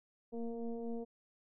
sine tone with frequency modulation, 233.1 Hz, A#3, in tune, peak -37 dBFS, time 0.32-1.05 s, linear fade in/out 20 ms, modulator 231 Hz, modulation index 1.3, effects none

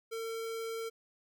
square tone, 452.9 Hz, A#4, 50 cents flat, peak -37 dBFS, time 0.11-0.9 s, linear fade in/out 20 ms, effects none

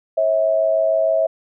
sine tone pair together, 542 / 648.5 Hz, C#5 / E5, -39 / -28 cents, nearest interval minor third, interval 311 cents, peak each -21 / -15 dBFS, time 0.17-1.27 s, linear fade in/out 10 ms, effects none

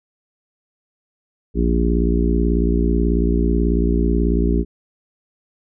harmonic tone, 58.27 Hz, A#1, in tune, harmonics 1 / 3 / 4 / 5 / 6 / 7, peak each -17 / -22 / -23 / -24 / -25 / -25 dBFS, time 1.54-4.65 s, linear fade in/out 50 ms, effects none

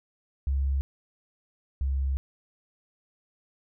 sine tone pair in turn, 68.3 / 67.59 Hz, C#2 / C#2, -25 / -43 cents, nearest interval unison, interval 18 cents, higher first, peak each -23 / -24 dBFS, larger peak first, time 0.47-0.81 / 1.81-2.17 s, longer second, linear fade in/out 0 ms, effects none

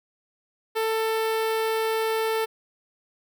sawtooth tone with notch filter, 444.1 Hz, A4, 16 cents sharp, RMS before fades -25 dBFS, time 0.75-2.46 s, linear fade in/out 20 ms, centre 6800 Hz, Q 1.3, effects none

